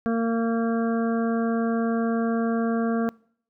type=harmonic tone; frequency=229.1 Hz; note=A#3; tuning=30 cents flat; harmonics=1 / 2 / 3 / 5 / 6 / 7; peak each=-22 / -28 / -32 / -36 / -38 / -39 dBFS; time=0.06-3.09 s; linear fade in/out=0 ms; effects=noise-tail reverb RT60 0.6 s tail -25 dB re dry